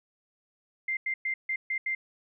sine tone bursts at uneven times, 2093 Hz, C7, in tune, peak -27 dBFS, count 6, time 0.88-0.97 / 1.06-1.14 / 1.25-1.34 / 1.49-1.56 / 1.7-1.78 / 1.86-1.95 s, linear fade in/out 5 ms, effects none

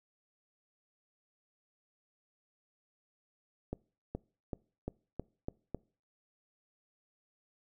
accelerating click train, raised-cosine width 2 ms, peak -23 dBFS, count 7, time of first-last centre 3.73-5.747 s, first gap 420 ms, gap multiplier 0.91, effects noise-tail reverb RT60 0.4 s tail -24 dB re dry

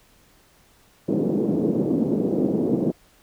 pink band-pass noise, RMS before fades -22 dBFS, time 1.08-2.92 s, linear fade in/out 10 ms, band 180 to 440 Hz, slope 24 dB/octave, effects pink hiss -57 dBFS RMS until 3.22 s

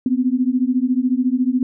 sine beating tone pair, 246.7 / 260.7 Hz, B3 / C4, -2 / -6 cents, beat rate 14 Hz, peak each -18 dBFS, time 0.06-1.63 s, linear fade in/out 2 ms, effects none

